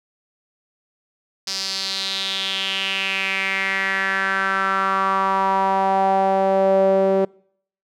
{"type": "tone with band-pass filter sweep", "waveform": "sawtooth", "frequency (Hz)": 192.9, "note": "G3", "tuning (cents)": -28, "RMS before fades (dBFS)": -20, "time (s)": [1.47, 7.25], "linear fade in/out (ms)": 5, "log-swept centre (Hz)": [5100, 480], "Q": 4.5, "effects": ["noise-tail reverb RT60 0.6 s tail -25 dB re dry"]}